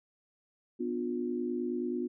sine chord, B diminished, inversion none, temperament just, 246.9 / 296.3 / 355.6 Hz, B3 / D4 / F4, 0 / +15 / +31 cents, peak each -34 / -39 / -34 dBFS, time 0.79-2.08 s, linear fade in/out 20 ms, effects none

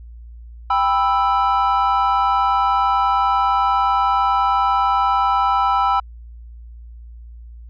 triangle chord, E minor, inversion first, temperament just, 791.1 / 988.9 / 1318.5 Hz, G5 / B5 / E6, +16 / +2 / 0 cents, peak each -17 dBFS, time 0.7-6 s, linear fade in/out 5 ms, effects added 58 Hz sine -35 dBFS peak until 7.69 s + resampled to 11025 Hz

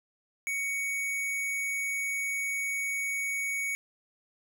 square tone, 2235 Hz, C#7, 14 cents sharp, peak -30 dBFS, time 0.47-3.75 s, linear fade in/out 0 ms, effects none

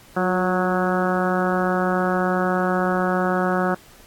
harmonic tone with a mistuned harmonic, 183.6 Hz, F#3, 13 cents flat, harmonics 1 / 2 / 3 / 4 / 5 / 6 / 7 / 8 / 9, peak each -23 / -25 / -26 / -26 / -32 / -31 / -28 / -29 / -34 dBFS, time 0.16-3.75 s, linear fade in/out 10 ms, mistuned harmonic 2, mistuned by -32 cents, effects pink hiss -49 dBFS RMS until 4.06 s + AAC 64 kbps

